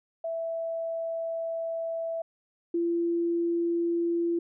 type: tone pair in turn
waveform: sine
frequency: 660 / 340.3 Hz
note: E5 / F4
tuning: +2 / -45 cents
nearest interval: major seventh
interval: 1147 cents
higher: first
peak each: -29 / -24 dBFS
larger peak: second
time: 0.24-2.22 / 2.74-4.39 s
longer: first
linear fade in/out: 5 ms
effects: none